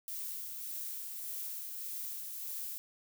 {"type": "noise with tremolo", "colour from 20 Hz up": "violet", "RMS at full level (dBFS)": -40, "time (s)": [0.08, 2.78], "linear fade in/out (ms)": 0, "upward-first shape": "sine", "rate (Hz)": 1.7, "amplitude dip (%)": 30, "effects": []}